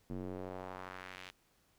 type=tone with band-pass filter sweep; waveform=square; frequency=46.25 Hz; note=F#1; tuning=in tune; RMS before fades=-45 dBFS; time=0.1-1.31 s; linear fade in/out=0 ms; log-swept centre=250 to 3100 Hz; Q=1.3; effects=pink hiss -72 dBFS RMS until 1.78 s